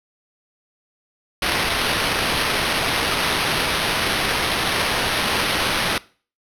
blue noise with sample-and-hold, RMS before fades -21 dBFS, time 1.42-5.98 s, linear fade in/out 2 ms, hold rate 7350 Hz, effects noise-tail reverb RT60 0.4 s tail -21 dB re dry + low-pass 12000 Hz 12 dB/octave

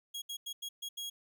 sawtooth tone bursts at uneven times, 3300 Hz, G#7, 12 cents flat, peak -35 dBFS, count 6, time 0.14-0.22 / 0.29-0.37 / 0.46-0.53 / 0.62-0.69 / 0.82-0.89 / 0.97-1.1 s, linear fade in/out 10 ms, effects none

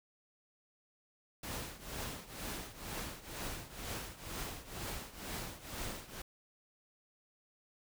pink noise with tremolo, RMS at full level -40 dBFS, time 1.43-6.22 s, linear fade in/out 5 ms, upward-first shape triangle, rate 2.1 Hz, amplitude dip 85%, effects none

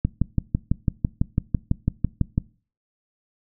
click train, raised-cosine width 5 ms, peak -7 dBFS, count 15, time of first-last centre 0.05-2.379 s, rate 6.01 Hz, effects noise-tail reverb RT60 0.4 s tail -22 dB re dry

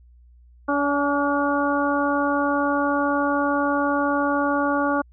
harmonic tone with a mistuned harmonic, 286 Hz, D4, 46 cents flat, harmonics 1 / 2 / 3 / 4 / 5, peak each -23 / -25 / -27 / -26 / -27 dBFS, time 0.68-5.02 s, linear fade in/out 10 ms, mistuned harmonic 3, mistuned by -18 cents, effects added 60 Hz sine -48 dBFS peak until 5.12 s

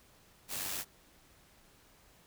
white noise with amplitude modulation, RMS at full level -36 dBFS, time 0.48-0.85 s, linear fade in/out 50 ms, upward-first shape sine, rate 94.9 Hz, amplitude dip 45%, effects pink hiss -63 dBFS RMS until 2.26 s

